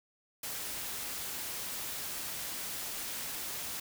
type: noise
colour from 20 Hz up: white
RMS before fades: -39 dBFS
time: 0.43-3.8 s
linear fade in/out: 5 ms
effects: none